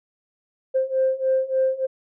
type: beating tone pair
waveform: sine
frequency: 523.3 / 526.7 Hz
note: C5 / C5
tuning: 0 / +11 cents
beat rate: 3.4 Hz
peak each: -22 / -20 dBFS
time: 0.74-1.87 s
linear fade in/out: 20 ms
effects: tanh soft clip ceiling -12 dBFS